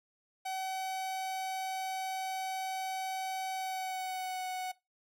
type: tone with pitch glide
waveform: 45% pulse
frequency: 758 to 741.5 Hz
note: F#5 to F#5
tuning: +42 to +4 cents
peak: -35 dBFS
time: 0.45-4.72 s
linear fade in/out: 10 ms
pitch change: -38 cents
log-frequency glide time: 3.54-4.45 s
effects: noise-tail reverb RT60 0.2 s tail -19 dB re dry